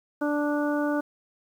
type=harmonic tone; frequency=293.7 Hz; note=D4; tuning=in tune; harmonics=1 / 2 / 3 / 4 / 5; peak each=-25 / -29 / -35 / -37 / -34 dBFS; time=0.21-1.01 s; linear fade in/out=10 ms; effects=9-bit